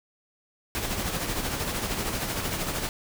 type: noise with tremolo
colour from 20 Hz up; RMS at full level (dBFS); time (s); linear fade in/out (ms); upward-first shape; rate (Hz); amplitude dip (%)
pink; -28; 0.75-2.89; 0; sine; 13; 45
effects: none